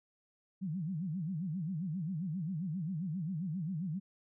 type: tone with vibrato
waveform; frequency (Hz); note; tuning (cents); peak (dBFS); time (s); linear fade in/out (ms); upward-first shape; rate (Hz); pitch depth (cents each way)
sine; 171.2; F3; -34; -34; 0.61-4; 20; sine; 7.5; 240
effects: none

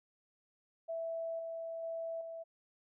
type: tone with level steps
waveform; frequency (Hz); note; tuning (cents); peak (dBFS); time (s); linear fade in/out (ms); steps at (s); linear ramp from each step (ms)
sine; 659.3; E5; 0; -36 / -39 / -37 / -42; 0.88-2.44; 20; 1.39 / 1.83 / 2.21; 2
effects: none

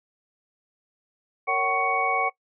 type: tone cluster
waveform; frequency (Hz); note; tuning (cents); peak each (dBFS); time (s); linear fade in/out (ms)
sine; 461 / 557 / 756 / 1108 / 2235; A#4 / C#5 / F#5 / C#6 / C#7; -19 / +8 / +37 / -1 / +14; -32 / -33 / -26 / -26 / -26; 1.47-2.3; 20
effects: noise-tail reverb RT60 0.1 s tail -20 dB re dry

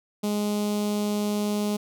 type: tone with notch filter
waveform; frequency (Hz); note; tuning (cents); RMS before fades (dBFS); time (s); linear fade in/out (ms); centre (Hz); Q
sawtooth; 207.7; G#3; 0; -26; 0.23-1.77; 10; 1700; 0.73
effects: none

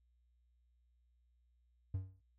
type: tone with exponential decay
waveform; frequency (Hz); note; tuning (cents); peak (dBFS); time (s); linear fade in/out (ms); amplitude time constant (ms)
triangle; 94.5; F#2; +37; -31; 1.94-2.21; 5; 58
effects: noise-tail reverb RT60 0.2 s tail -23 dB re dry + added 60 Hz sine -70 dBFS peak until 2.38 s

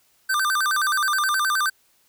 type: tone with vibrato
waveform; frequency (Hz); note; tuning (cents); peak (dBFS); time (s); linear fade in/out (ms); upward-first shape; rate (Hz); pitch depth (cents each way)
square; 1358; F6; -49; -20; 0.29-1.7; 10; square; 9.5; 220
effects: white hiss -62 dBFS RMS until 2.08 s

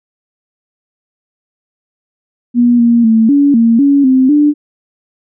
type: tone with pitch steps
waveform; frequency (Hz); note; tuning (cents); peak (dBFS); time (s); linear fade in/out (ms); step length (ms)
sine; 241 / 235 / 223.3 / 284.1 / 229.8 / 281.3 / 260.3 / 294.9; B3 / A#3 / A3 / C#4 / A#3 / C#4 / C4 / D4; -42 / +14 / +26 / +43 / -25 / +26 / -9 / +7; -5; 2.54-4.54; 50; 250
effects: none

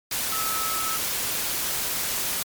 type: tone in noise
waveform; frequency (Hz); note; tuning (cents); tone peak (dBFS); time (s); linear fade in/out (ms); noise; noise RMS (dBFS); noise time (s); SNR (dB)
sine; 1300; E6; -24; -29; 0.32-0.97; 5; white; -27; 0.11-2.43; -5
effects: MP3 96 kbps

